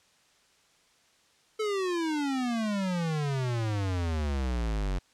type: exponential sweep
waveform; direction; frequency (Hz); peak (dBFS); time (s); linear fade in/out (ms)
square; down; 440 to 45.07; -28; 1.59-4.99; 10
effects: white hiss -64 dBFS RMS until 5.13 s + low-pass 7000 Hz 12 dB/octave